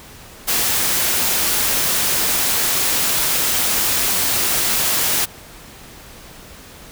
white noise, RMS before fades -18 dBFS, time 0.47-5.26 s, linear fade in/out 20 ms, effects pink hiss -40 dBFS RMS until 6.91 s

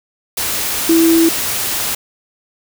sine tone in noise, 329.6 Hz, E4, in tune, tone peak -8 dBFS, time 0.89-1.29 s, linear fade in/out 5 ms, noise white, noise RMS -19 dBFS, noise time 0.37-1.95 s, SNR +8 dB, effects none

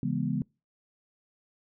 sine chord, C# minor seventh, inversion none, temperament equal with one note detuned, 138.59 / 167.5 / 207.7 / 246.9 Hz, C#3 / E3 / G#3 / B3, 0 / +28 / 0 / 0 cents, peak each -32 dBFS, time 0.03-0.42 s, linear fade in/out 2 ms, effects noise-tail reverb RT60 0.3 s tail -26 dB re dry

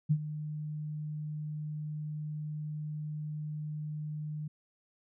sine tone with ADSR envelope, 151.7 Hz, D#3, 44 cents flat, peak -21 dBFS, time 0.09-4.48 s, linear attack 22 ms, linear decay 63 ms, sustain -14 dB, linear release 7 ms, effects none

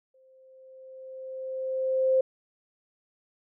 sine tone with exponential growth, 523.3 Hz, C5, in tune, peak -18 dBFS, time 0.14-2.21 s, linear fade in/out 5 ms, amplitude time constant 450 ms, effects none

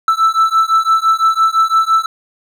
triangle beating tone pair, 1318.5 / 1324.4 Hz, E6 / E6, 0 / +8 cents, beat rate 5.9 Hz, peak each -11 dBFS, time 0.08-2.06 s, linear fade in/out 2 ms, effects none

